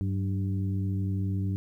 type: harmonic tone with a mistuned harmonic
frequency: 98 Hz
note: G2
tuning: in tune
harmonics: 1 / 2 / 3 / 4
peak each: -27 / -33 / -38 / -48 dBFS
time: 0.01-1.56 s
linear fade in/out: 0 ms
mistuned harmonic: 2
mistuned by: -59 cents
effects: 11-bit